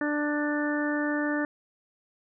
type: harmonic tone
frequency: 295.5 Hz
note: D4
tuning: 11 cents sharp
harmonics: 1 / 2 / 3 / 4 / 5 / 6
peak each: -27 / -33 / -39 / -39 / -36 / -33 dBFS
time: 0.01-1.45 s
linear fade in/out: 2 ms
effects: none